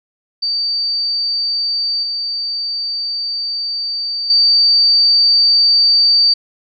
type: tone with level steps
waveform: sine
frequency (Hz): 4619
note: D8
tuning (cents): -30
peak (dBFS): -15 / -18 / -8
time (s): 0.42-6.34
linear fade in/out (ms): 10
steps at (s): 2.03 / 4.3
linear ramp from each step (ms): 2
effects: none